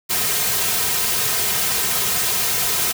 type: noise with comb filter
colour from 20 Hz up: white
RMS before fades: -20 dBFS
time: 0.09-2.93 s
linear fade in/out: 20 ms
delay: 3.5 ms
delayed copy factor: -0.7
effects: none